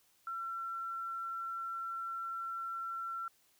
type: tone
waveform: sine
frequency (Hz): 1353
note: E6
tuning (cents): +45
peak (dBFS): -37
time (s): 0.27-3.28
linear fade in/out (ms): 2
effects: white hiss -70 dBFS RMS until 3.59 s